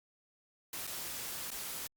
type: noise with dropouts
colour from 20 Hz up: white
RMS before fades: -41 dBFS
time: 0.73-1.87 s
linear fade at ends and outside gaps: 2 ms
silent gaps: 0.869-0.874 / 1.505-1.516 s
effects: Opus 48 kbps